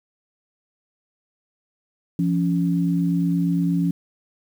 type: tone pair together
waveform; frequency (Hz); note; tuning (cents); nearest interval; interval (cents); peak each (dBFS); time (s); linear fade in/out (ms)
sine; 172.08 / 280.6; F3 / C#4; -25 / +21; minor sixth; 846; -19 / -23; 2.19-3.91; 2
effects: 8-bit